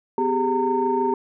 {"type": "tone cluster", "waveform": "sine", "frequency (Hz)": [251.6, 390.7, 417, 915], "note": ["B3", "G4", "G#4", "A#5"], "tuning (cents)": [32, -6, 7, -32], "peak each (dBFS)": [-26, -22, -28, -22], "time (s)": [0.18, 1.14], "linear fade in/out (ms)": 2, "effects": ["tanh soft clip ceiling -9 dBFS"]}